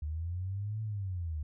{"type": "linear two-way sweep", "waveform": "sine", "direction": "up then down", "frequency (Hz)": [73.42, 110.6, 73.42], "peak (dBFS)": -33, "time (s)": [0.02, 1.43], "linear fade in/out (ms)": 5, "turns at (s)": 0.82, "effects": []}